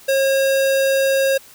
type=tone; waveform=square; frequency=541 Hz; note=C#5; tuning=42 cents flat; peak=-15 dBFS; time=0.08-1.38 s; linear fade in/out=10 ms; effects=white hiss -45 dBFS RMS until 1.54 s